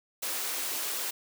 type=high-pass noise; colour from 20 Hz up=white; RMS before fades=-33 dBFS; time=0.22-1.11 s; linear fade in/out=10 ms; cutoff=280 Hz; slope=24 dB/octave; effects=none